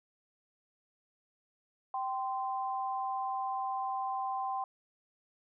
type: tone pair together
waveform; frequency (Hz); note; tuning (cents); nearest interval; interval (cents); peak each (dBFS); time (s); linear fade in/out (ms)
sine; 778 / 1038.5; G5 / C6; -13 / -13; perfect fourth; 500; -34 / -36; 1.94-4.64; 2
effects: none